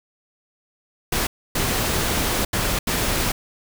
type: noise bursts at uneven times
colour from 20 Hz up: pink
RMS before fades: -22 dBFS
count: 4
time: 1.12-1.27 / 1.55-2.45 / 2.53-2.79 / 2.87-3.32 s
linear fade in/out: 5 ms
effects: none